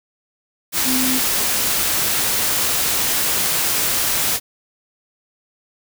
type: tone in noise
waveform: sine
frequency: 256.8 Hz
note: C4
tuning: 32 cents flat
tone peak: -20 dBFS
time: 0.84-1.21 s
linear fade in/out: 50 ms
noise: white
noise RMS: -19 dBFS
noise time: 0.72-4.4 s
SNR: -4 dB
effects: none

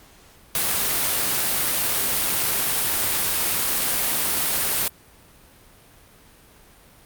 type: noise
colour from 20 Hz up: white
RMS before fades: -22 dBFS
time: 0.55-4.88 s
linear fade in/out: 2 ms
effects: pink hiss -51 dBFS RMS until 7.05 s + Opus 48 kbps

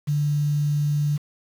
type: tone with quantisation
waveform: sine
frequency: 146.83 Hz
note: D3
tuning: in tune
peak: -19 dBFS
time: 0.07-1.18 s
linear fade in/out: 20 ms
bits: 7
effects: none

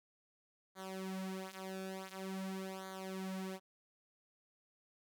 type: tone with flanger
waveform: sawtooth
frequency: 190 Hz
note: F#3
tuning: 46 cents sharp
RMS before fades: -44 dBFS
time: 0.75-3.6 s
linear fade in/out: 50 ms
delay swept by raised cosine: 0.37 to 6.27 ms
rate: 0.47 Hz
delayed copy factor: -0.85
effects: none

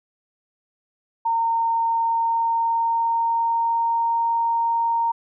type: tone with pitch glide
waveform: sine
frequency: 917 to 925.5 Hz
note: A#5 to A#5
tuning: -29 to -13 cents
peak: -18 dBFS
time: 1.25-5.12 s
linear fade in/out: 10 ms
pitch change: +16 cents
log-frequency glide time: 1.97-4.11 s
effects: none

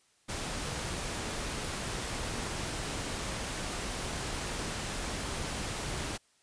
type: noise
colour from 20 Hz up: pink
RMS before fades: -36 dBFS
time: 0.28-6.18 s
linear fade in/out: 20 ms
effects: white hiss -68 dBFS RMS until 6.42 s + resampled to 22050 Hz

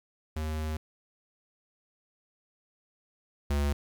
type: tone pair in turn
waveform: square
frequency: 77.78 / 71.81 Hz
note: D#2 / D2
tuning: 0 / -38 cents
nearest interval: minor second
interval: 138 cents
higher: first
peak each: -31 / -26 dBFS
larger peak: second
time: 0.36-0.77 / 3.5-3.73 s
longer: first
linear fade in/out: 5 ms
effects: 10-bit

